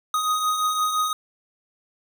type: beating tone pair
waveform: square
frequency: 1244.5 / 1250.3 Hz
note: D#6 / D#6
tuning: 0 / +8 cents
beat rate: 5.8 Hz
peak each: -31 / -22 dBFS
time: 0.14-1.13 s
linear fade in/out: 2 ms
effects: none